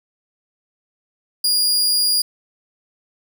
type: tone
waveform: sawtooth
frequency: 4848 Hz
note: D#8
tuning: 46 cents flat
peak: -12 dBFS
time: 1.44-2.22 s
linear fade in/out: 5 ms
effects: none